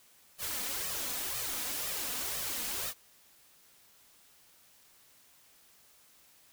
white noise with flanger, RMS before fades -36 dBFS, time 0.38-2.94 s, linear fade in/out 50 ms, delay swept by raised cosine 1.6 to 4.1 ms, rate 2 Hz, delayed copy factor +0.65, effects white hiss -62 dBFS RMS until 6.52 s

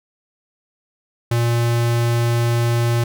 square tone, 118 Hz, A#2, 22 cents sharp, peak -16 dBFS, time 1.31-3.04 s, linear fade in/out 5 ms, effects none

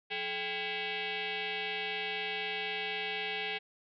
sine tone with frequency modulation, 180 Hz, F#3, 47 cents flat, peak -33 dBFS, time 0.1-3.59 s, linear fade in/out 20 ms, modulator 608 Hz, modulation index 5.3, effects none

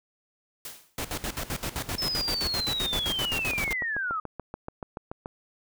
white noise with exponential decay, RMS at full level -36 dBFS, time 0.65-0.99 s, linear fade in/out 2 ms, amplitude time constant 73 ms
pink noise with tremolo, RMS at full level -31 dBFS, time 0.98-3.73 s, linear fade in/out 2 ms, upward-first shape square, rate 7.7 Hz, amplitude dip 80%
sine linear sweep, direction down, 5274 to 1224 Hz, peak -27 dBFS, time 1.98-4.2 s, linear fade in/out 5 ms
click train, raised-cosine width 1 ms, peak -21 dBFS, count 17, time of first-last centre 2.96-5.259 s, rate 6.96 Hz
effects none

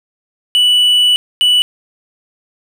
triangle tone bursts at uneven times, 2960 Hz, F#7, in tune, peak -6 dBFS, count 2, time 0.55-1.16 / 1.41-1.62 s, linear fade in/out 0 ms, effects none

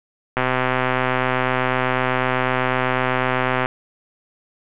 click train, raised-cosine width 0.5 ms, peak -4 dBFS, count 422, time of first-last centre 0.37-3.659 s, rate 128 Hz, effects resampled to 8000 Hz + 7-bit

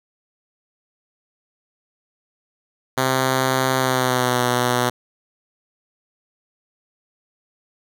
5% pulse tone with pitch glide, 130.81 to 123.47 Hz, C3 to B2, 0 to 0 cents, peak -6 dBFS, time 2.97-4.9 s, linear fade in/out 10 ms, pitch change -100 cents, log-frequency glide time 3.77-4.44 s, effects none

